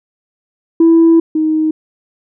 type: tone pair in turn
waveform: sine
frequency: 330 / 312.9 Hz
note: E4 / D#4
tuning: +2 / +10 cents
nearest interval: minor second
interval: 92 cents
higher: first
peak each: -3 / -10 dBFS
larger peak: first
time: 0.8-1.2 / 1.35-1.71 s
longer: first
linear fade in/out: 5 ms
effects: tanh soft clip ceiling -2 dBFS